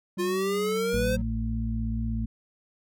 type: tone with pitch glide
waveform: triangle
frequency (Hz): 191.9 to 185.04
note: G3 to F#3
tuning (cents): -37 to 0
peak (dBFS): -30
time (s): 0.17-1.22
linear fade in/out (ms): 5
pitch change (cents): -63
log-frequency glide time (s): 0.49-1.07
type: exponential sweep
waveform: square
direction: up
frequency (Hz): 349.2 to 523.3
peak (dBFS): -26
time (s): 0.18-1.17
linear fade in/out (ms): 20
type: harmonic tone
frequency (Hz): 56.4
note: A1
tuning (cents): +44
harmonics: 1 / 2 / 4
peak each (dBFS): -29 / -32 / -31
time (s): 0.93-2.26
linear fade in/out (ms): 10
effects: none